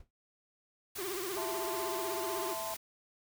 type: noise with exponential decay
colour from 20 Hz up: brown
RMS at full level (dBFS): -50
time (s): 0-0.11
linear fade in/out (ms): 2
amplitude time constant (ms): 23
type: noise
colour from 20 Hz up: white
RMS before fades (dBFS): -42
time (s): 0.95-2.77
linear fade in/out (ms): 10
type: tone with vibrato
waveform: 45% pulse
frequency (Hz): 373.4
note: F#4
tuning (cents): +16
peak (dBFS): -37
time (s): 0.98-2.54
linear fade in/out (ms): 10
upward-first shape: triangle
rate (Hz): 16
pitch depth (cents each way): 180
type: chord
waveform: sine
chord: A minor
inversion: second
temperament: equal with one note detuned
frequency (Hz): 659.3 / 880 / 1040.5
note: E5 / A5 / C6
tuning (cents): 0 / 0 / -10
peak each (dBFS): -40 / -42 / -43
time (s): 1.37-2.74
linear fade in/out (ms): 0
effects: none